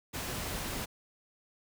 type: noise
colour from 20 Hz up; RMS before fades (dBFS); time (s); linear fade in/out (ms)
pink; -37; 0.13-0.86; 20
effects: none